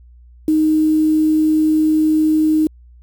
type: tone with quantisation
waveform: sine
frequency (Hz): 311.1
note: D#4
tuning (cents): 0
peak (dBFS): -11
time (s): 0.48-2.67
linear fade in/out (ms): 2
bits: 6
effects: added 60 Hz sine -41 dBFS peak until 3.02 s